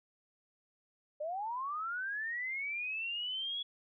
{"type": "linear sweep", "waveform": "sine", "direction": "up", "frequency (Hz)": [577, 3386], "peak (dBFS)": -35, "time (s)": [1.2, 3.63], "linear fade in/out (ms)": 10, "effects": []}